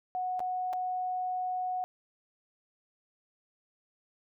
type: tone with dropouts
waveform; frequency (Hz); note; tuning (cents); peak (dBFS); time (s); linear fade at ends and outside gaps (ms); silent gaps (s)
sine; 735; F#5; -12; -30; 0.15-1.84; 0; 0.394-0.403 / 0.73-0.734
effects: none